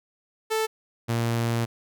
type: tone pair in turn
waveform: sawtooth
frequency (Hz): 440 / 116.54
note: A4 / A#2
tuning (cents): 0 / 0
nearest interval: octave + major seventh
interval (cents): 2300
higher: first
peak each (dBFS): -19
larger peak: neither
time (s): 0.5-0.67 / 1.08-1.66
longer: second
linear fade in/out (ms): 20
effects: none